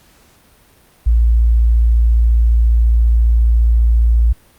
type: tone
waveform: sine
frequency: 57.3 Hz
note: A#1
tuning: 29 cents flat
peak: -8 dBFS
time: 1.06-4.33 s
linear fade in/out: 10 ms
effects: pink hiss -50 dBFS RMS until 4.58 s + Opus 48 kbps